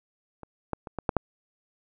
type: clicks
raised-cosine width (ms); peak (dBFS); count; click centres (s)
1; -27 / -14 / -24 / -17 / -9 / -7; 6; 0.433 / 0.733 / 0.872 / 0.987 / 1.092 / 1.167
effects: none